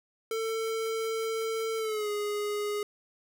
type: tone with pitch glide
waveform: square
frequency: 447.3 to 414.9 Hz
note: A4 to G#4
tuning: +28 to -2 cents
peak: -30 dBFS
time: 0.31-2.83 s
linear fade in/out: 2 ms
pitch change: -130 cents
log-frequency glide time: 1.77-2.1 s
effects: none